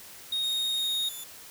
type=tone; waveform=triangle; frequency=3729 Hz; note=A#7; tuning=in tune; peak=-25 dBFS; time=0.32-1.09 s; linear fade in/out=5 ms
type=tone with pitch glide; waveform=5% pulse; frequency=3607 to 3504 Hz; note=A7 to A7; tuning=+42 to -8 cents; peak=-31 dBFS; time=0.43-1.24 s; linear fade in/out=5 ms; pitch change=-50 cents; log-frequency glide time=0.76-0.94 s
effects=white hiss -47 dBFS RMS until 1.5 s